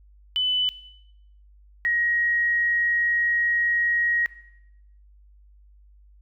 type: tone pair in turn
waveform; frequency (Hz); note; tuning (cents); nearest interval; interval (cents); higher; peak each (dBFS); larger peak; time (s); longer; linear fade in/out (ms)
sine; 3001 / 1890.5; F#7 / A#6; +24 / +24; minor sixth; 800; first; -20; neither; 0.36-0.69 / 1.85-4.26; second; 0
effects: noise-tail reverb RT60 0.8 s tail -17 dB re dry + added 50 Hz sine -50 dBFS peak until 6.21 s